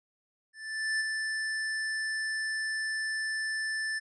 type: tone with ADSR envelope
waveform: square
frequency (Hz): 1760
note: A6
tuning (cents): 0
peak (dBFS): -27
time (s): 0.53-4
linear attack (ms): 470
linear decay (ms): 22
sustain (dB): -4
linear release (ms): 23
effects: resampled to 22050 Hz